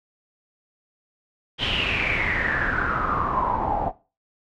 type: noise with low-pass filter sweep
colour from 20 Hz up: pink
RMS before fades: -24 dBFS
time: 1.58-3.92 s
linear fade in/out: 50 ms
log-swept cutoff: 3200 to 740 Hz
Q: 8.6
effects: noise-tail reverb RT60 0.3 s tail -17 dB re dry